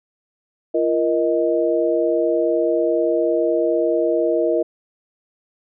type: tone cluster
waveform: sine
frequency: 341.7 / 471.2 / 627 Hz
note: F4 / A#4 / D#5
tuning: -38 / +19 / +13 cents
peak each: -20 dBFS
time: 0.74-4.63 s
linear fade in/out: 10 ms
effects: none